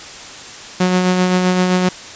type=tone with tremolo; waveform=sawtooth; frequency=182.6 Hz; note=F#3; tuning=23 cents flat; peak=-7 dBFS; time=0.8-1.89 s; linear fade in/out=5 ms; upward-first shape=sine; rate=7.7 Hz; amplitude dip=35%; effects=white hiss -33 dBFS RMS until 2.15 s + resampled to 16000 Hz